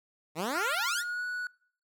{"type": "exponential sweep", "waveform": "10% pulse", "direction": "up", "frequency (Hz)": [146.83, 2028], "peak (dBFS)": -22, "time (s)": [0.35, 1.04], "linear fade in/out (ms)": 50}
{"type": "tone with pitch glide", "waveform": "triangle", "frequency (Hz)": [1399, 1472], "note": ["F6", "F#6"], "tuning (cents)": [3, -9], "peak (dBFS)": -30, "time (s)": [0.55, 1.47], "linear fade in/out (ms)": 2, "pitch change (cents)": 88, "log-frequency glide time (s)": [0.86, 1.24]}
{"effects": ["noise-tail reverb RT60 0.5 s tail -22 dB re dry"]}